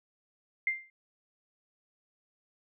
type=tone with exponential decay; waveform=sine; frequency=2097 Hz; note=C7; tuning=3 cents sharp; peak=-23 dBFS; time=0.67-0.9 s; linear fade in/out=2 ms; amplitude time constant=50 ms; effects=none